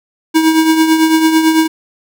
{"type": "tone with tremolo", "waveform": "square", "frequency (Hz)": 319.5, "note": "D#4", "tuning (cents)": 46, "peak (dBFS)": -6, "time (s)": [0.34, 1.68], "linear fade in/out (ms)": 20, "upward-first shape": "triangle", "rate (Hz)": 9, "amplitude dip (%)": 60, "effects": []}